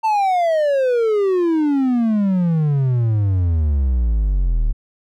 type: exponential sweep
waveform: triangle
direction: down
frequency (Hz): 902 to 36.58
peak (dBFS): -12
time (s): 0.03-4.73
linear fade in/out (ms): 20
effects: none